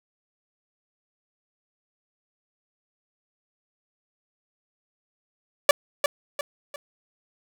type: tone with echo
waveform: sawtooth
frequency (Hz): 577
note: D5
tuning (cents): -31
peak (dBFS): -7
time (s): 5.69-5.71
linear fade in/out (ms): 2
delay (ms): 350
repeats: 3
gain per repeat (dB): -8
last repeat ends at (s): 6.76
effects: none